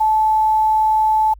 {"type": "tone with quantisation", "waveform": "sine", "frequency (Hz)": 869, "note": "A5", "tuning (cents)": -22, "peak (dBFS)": -12, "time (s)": [0, 1.34], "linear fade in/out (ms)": 10, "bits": 7, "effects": ["added 50 Hz sine -38 dBFS peak until 1.39 s"]}